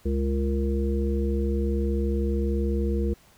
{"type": "harmonic tone with a mistuned harmonic", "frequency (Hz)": 69.3, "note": "C#2", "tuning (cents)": 0, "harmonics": [1, 3, 5, 7], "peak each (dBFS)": [-24, -29, -31, -32], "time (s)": [0.05, 3.14], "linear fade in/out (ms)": 10, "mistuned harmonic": 7, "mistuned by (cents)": -67, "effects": ["pink hiss -57 dBFS RMS until 3.37 s"]}